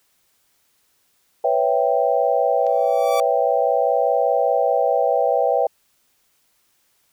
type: chord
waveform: sine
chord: C# half-diminished seventh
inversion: third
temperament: equal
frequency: 493.9 / 554.4 / 659.3 / 784 Hz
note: B4 / C#5 / E5 / G5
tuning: 0 / 0 / 0 / 0 cents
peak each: -21 dBFS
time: 1.44-5.67 s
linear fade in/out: 5 ms
type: tone with exponential growth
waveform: sawtooth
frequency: 1156 Hz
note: D6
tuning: 28 cents flat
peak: -19 dBFS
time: 2.6-3.2 s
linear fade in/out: 1 ms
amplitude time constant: 130 ms
type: click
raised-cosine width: 0.2 ms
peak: -26 dBFS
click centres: 2.667 s
effects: white hiss -64 dBFS RMS until 7.12 s